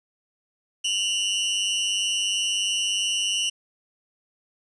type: tone pair together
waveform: sawtooth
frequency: 2800 / 2997 Hz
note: F7 / F#7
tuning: +4 / +22 cents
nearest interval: minor second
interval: 118 cents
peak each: -22 dBFS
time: 0.84-3.5 s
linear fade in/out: 10 ms
effects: resampled to 22050 Hz + 9-bit